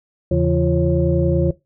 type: tone cluster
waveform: sine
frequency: 79.8 / 137.4 / 167.8 / 345.6 / 545 Hz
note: D#2 / C#3 / E3 / F4 / C#5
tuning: +44 / -15 / +31 / -18 / -29 cents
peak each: -20 dBFS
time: 0.31-1.51 s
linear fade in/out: 5 ms
effects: noise-tail reverb RT60 0.2 s tail -19 dB re dry + tanh soft clip ceiling -3 dBFS